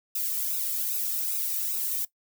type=noise with flanger; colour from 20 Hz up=violet; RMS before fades=-29 dBFS; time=0.15-2.05 s; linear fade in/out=5 ms; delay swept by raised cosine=0.77 to 1.67 ms; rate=2.5 Hz; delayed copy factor=+1; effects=noise-tail reverb RT60 0.1 s tail -19 dB re dry